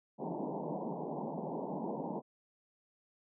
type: band-pass noise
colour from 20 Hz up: pink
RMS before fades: -39 dBFS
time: 0.18-2.22 s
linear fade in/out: 50 ms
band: 150 to 970 Hz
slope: 96 dB/octave
effects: none